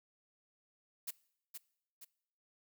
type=noise with echo; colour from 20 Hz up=blue; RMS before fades=-40 dBFS; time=1.07-1.11 s; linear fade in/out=10 ms; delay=470 ms; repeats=2; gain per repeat=-6 dB; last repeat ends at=2.05 s; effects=noise-tail reverb RT60 0.7 s tail -22 dB re dry